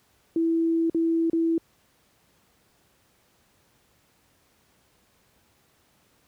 sine tone with dropouts, 329.6 Hz, E4, in tune, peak -20 dBFS, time 0.36-1.58 s, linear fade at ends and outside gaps 2 ms, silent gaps 0.898-0.946 / 1.299-1.331 s, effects pink hiss -64 dBFS RMS until 6.27 s + high-pass 60 Hz 12 dB/octave

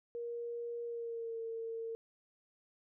sine tone with pitch glide, 472 to 454.6 Hz, A#4 to A#4, +22 to -43 cents, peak -38 dBFS, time 0.15-1.95 s, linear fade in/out 0 ms, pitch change -65 cents, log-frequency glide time 0.84-1.39 s, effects none

